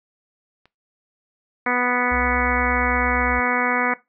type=clicks; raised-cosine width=0.3 ms; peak=-34 dBFS; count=2; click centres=0.656 / 1.662 s
type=harmonic tone; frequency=246.9 Hz; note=B3; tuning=in tune; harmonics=1 / 2 / 3 / 4 / 5 / 6 / 7 / 8 / 9; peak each=-27 / -27 / -27 / -27 / -27 / -27 / -27 / -27 / -27 dBFS; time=1.66-3.94 s; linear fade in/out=5 ms
type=tone with vibrato; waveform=sine; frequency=64 Hz; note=C2; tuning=38 cents flat; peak=-27 dBFS; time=2.11-3.4 s; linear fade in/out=10 ms; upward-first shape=sine; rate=8.6 Hz; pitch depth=80 cents each way
effects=noise-tail reverb RT60 0.2 s tail -18 dB re dry